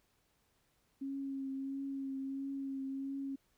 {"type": "tone with vibrato", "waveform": "sine", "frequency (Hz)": 271.7, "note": "C#4", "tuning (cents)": -35, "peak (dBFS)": -37, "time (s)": [1.01, 3.36], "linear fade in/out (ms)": 10, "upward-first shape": "triangle", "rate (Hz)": 1.5, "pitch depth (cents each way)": 24, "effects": ["pink hiss -75 dBFS RMS until 3.57 s"]}